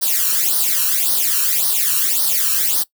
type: noise with flanger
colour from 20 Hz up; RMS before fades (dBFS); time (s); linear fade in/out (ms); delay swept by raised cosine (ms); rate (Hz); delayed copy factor
blue; -17; 0.01-2.84; 20; 0.2 to 0.73; 1.8; +1
effects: noise-tail reverb RT60 0.1 s tail -20 dB re dry